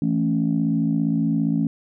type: chord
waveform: sine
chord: A major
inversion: second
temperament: equal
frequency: 164.81 / 220 / 277.2 Hz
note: E3 / A3 / C#4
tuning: 0 / 0 / 0 cents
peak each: -22 dBFS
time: 0.02-1.67 s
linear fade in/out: 2 ms
effects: tanh soft clip ceiling -10 dBFS

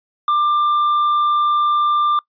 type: tone with tanh clipping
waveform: sine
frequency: 1189 Hz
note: D6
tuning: 21 cents sharp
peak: -14 dBFS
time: 0.28-2.19 s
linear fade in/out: 2 ms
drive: 4 dB
effects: noise-tail reverb RT60 0.1 s tail -24 dB re dry + resampled to 11025 Hz

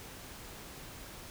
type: silence
effects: pink hiss -48 dBFS RMS until 1.3 s

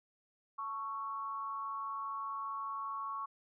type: tone with amplitude modulation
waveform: sine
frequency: 1108.7 Hz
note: C#6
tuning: in tune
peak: -34 dBFS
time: 0.58-3.26 s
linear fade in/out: 10 ms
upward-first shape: sine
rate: 225 Hz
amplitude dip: 65%
effects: none

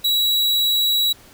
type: tone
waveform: 45% pulse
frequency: 3894 Hz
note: B7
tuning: 25 cents flat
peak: -16 dBFS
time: 0.04-1.13 s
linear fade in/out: 10 ms
effects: pink hiss -47 dBFS RMS until 1.33 s

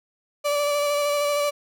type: tone with vibrato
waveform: 35% pulse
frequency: 581 Hz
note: D5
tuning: 19 cents flat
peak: -19 dBFS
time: 0.44-1.51 s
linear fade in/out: 20 ms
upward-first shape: square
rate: 13 Hz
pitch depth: 14 cents each way
effects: none

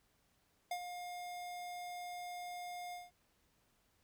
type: tone with ADSR envelope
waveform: square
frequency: 711 Hz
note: F5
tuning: 31 cents sharp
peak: -36 dBFS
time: 0.71-3.11 s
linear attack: 4 ms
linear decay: 69 ms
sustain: -8 dB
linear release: 180 ms
effects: pink hiss -75 dBFS RMS until 4.03 s

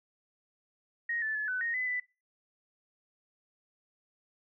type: tone with pitch steps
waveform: sine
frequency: 1873 / 1751 / 1716 / 1504 / 1862 / 2011 / 1989 Hz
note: A#6 / A6 / A6 / F#6 / A#6 / B6 / B6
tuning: +8 / -9 / -44 / +28 / -2 / +31 / +12 cents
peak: -30 dBFS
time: 1.09-2 s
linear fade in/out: 5 ms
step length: 130 ms
effects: noise-tail reverb RT60 0.3 s tail -23 dB re dry

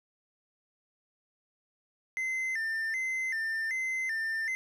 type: tone with vibrato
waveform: triangle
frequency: 1923 Hz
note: B6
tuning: 47 cents flat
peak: -28 dBFS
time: 2.17-4.55 s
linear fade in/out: 0 ms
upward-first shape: square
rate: 1.3 Hz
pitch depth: 120 cents each way
effects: none

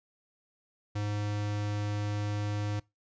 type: tone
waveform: square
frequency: 103.83 Hz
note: G#2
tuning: in tune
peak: -31 dBFS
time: 0.95-2.8 s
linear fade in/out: 10 ms
effects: noise-tail reverb RT60 0.2 s tail -22 dB re dry + resampled to 16000 Hz

